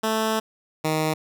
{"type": "tone pair in turn", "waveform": "10% pulse", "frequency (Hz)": [220, 156.42], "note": ["A3", "D#3"], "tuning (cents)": [0, 10], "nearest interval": "tritone", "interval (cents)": 590, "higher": "first", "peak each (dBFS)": [-13, -13], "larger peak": "neither", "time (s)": [[0.03, 0.4], [0.84, 1.14]], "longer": "first", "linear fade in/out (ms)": 10, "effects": []}